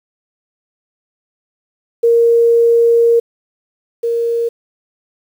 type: tone pair in turn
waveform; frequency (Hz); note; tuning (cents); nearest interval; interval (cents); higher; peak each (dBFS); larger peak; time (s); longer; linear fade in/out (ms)
sine; 466.2 / 466.2; A#4 / A#4; 0 / 0; unison; 0; neither; -7 / -13; first; 2.03-3.2 / 4.03-4.49; first; 10
effects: 7-bit